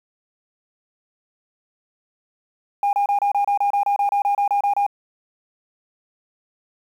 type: tone bursts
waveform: sine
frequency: 810 Hz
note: G#5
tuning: 43 cents flat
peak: -14 dBFS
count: 16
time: 2.83-4.865 s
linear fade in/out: 2 ms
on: 100 ms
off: 29 ms
effects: tanh soft clip ceiling -14 dBFS + 8-bit